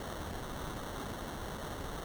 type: noise with sample-and-hold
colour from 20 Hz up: pink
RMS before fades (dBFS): -41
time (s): 0-2.04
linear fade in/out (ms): 2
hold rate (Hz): 2450
effects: none